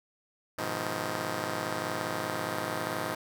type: chord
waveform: 5% pulse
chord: F half-diminished seventh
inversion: first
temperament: just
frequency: 104.77 / 125.72 / 157.15 / 174.61 Hz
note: Ab2 / Cb3 / Eb3 / F3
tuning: +16 / +31 / +18 / 0 cents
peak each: -27 dBFS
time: 0.58-3.15 s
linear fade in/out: 5 ms
effects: none